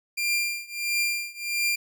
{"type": "tone with tremolo", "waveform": "sawtooth", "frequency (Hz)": 2387, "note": "D7", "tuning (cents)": 28, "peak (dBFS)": -18, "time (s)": [0.17, 1.76], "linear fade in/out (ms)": 10, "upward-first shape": "triangle", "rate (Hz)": 1.5, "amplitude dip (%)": 95, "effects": []}